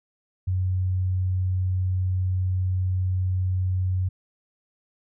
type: tone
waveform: sine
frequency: 92.5 Hz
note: F#2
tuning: in tune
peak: -21 dBFS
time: 0.47-4.09 s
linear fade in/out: 10 ms
effects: none